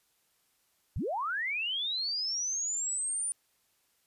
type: linear sweep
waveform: sine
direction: up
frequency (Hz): 46.25 to 9420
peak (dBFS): -30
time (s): 0.96-3.32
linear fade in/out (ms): 0
effects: white hiss -72 dBFS RMS until 4.06 s + resampled to 32000 Hz

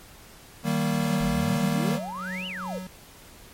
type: chord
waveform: square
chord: Eb major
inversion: none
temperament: equal with one note detuned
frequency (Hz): 155.56 / 193.08 / 233.1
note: Eb3 / G3 / Bb3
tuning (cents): 0 / -26 / 0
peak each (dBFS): -28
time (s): 0.63-2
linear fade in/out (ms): 50
type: tone with tremolo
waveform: square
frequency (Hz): 185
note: F#3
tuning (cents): 0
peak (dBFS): -32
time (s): 1.04-2.87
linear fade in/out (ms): 2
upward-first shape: triangle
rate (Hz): 2.5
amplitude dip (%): 70
type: exponential two-way sweep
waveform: sine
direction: up then down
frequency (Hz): 38.89 to 3067 to 451.5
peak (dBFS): -32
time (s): 1.2-2.79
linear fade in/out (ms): 10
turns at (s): 2.47
effects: pink hiss -49 dBFS RMS until 3.53 s + MP3 64 kbps

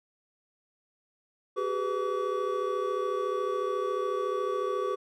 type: tone cluster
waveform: triangle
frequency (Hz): 381 / 415 / 498 / 1143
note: G4 / G#4 / B4 / D6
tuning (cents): -49 / -1 / +14 / -47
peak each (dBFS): -31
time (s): 1.56-4.96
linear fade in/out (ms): 20
effects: none

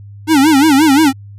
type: tone with vibrato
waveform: square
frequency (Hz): 293.1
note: D4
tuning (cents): -3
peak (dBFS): -7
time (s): 0.27-1.13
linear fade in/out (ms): 50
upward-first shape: sine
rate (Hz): 5.7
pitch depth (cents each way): 170
effects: added 101 Hz sine -31 dBFS peak until 1.38 s + resampled to 32000 Hz

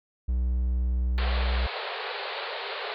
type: tone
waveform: triangle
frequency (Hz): 61.74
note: B1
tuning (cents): 0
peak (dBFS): -21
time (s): 0.28-1.67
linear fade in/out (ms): 10
type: band-pass noise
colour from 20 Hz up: pink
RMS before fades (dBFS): -34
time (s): 1.18-2.94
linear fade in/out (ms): 0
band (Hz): 400 to 4500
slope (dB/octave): 96
effects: none

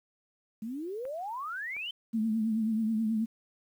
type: exponential sweep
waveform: sine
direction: up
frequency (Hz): 208.8 to 3136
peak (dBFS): -34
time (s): 0.62-1.91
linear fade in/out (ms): 5
type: clicks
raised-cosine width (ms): 0.5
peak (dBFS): -35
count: 2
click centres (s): 1.053 / 1.766
type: tone with vibrato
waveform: sine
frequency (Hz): 220.8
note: A3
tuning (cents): +6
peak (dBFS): -26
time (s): 2.13-3.26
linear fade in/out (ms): 20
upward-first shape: triangle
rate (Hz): 9.3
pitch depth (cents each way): 67
effects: 10-bit

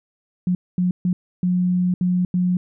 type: tone bursts at uneven times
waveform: sine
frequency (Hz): 180.2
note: F#3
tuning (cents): -45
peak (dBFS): -16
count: 6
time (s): 0.47-0.55 / 0.78-0.91 / 1.05-1.13 / 1.43-1.94 / 2.01-2.25 / 2.34-2.57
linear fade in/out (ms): 2
effects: none

